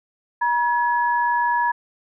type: tone pair together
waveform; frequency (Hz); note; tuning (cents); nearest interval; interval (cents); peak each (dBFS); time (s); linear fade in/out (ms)
sine; 957.6 / 1692; A#5 / G#6; +46 / +32; minor seventh; 986; -18 / -24; 0.41-1.72; 10
effects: none

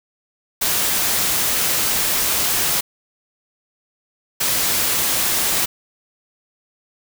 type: noise bursts at uneven times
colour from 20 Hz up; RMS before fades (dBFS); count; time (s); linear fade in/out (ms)
white; -19; 2; 0.61-2.81 / 4.4-5.66; 10
effects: none

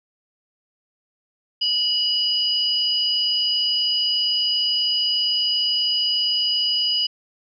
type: tone pair together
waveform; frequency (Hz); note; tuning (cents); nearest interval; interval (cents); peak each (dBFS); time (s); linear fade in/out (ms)
sine; 2932 / 4931; F#7 / D#8; -16 / -16; major sixth; 900; -21; 1.61-7.07; 10
effects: none

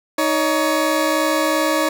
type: tone pair together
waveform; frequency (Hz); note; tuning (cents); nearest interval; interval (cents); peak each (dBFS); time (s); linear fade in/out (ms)
20% pulse; 312.5 / 562.3; D#4 / C#5; +8 / +25; minor seventh; 1017; -14; 0.18-1.89; 5
effects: none

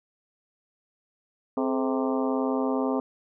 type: harmonic tone with a mistuned harmonic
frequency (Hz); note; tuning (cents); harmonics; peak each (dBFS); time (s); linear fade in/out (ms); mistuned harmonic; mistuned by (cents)
130.81; C3; 0; 2 / 3 / 4 / 5 / 6 / 7 / 8 / 9; -26 / -30 / -32 / -34 / -36 / -37 / -38 / -39; 1.57-3; 2; 3; +140
effects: none

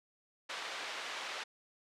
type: band-pass noise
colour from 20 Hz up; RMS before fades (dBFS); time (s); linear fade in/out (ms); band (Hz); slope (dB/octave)
white; -42; 0.49-1.44; 10; 540 to 3100; 12
effects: low-pass 9000 Hz 12 dB/octave

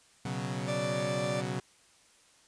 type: chord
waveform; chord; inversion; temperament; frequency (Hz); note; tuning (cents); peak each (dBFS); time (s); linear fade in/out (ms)
sawtooth; B suspended second; none; equal; 123.47 / 138.59 / 185; B2 / C#3 / F#3; 0 / 0 / 0; -33; 0.25-1.6; 5
type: tone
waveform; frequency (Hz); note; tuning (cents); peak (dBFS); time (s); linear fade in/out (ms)
40% pulse; 587; D5; -1; -31; 0.67-1.42; 20
effects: white hiss -62 dBFS RMS until 2.47 s + resampled to 22050 Hz

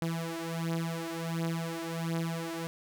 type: beating tone pair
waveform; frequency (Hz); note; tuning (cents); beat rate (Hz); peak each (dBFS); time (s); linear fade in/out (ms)
sawtooth; 164.81 / 166.21; E3 / E3; 0 / +15; 1.4; -31 / -31; 0.02-2.67; 0
effects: none

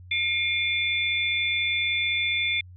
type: tone cluster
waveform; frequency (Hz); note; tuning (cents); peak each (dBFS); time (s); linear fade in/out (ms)
sine; 2145 / 2391 / 3505; C7 / D7 / A7; +42 / +30 / -7; -27; 0.11-2.61; 5
effects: added 90 Hz sine -43 dBFS peak until 2.76 s

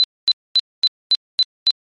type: tone bursts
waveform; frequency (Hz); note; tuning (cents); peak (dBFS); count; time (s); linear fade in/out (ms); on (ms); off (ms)
sine; 4028; B7; +33; -10; 7; 0-1.706; 0; 38; 240
effects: MP3 48 kbps

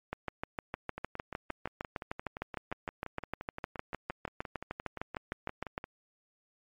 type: two click trains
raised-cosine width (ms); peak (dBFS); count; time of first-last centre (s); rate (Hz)
0.5; -19 / -24; 38 / 29; 0.13-5.779 / 0.98-5.841; 6.55 / 5.76
effects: MP3 64 kbps

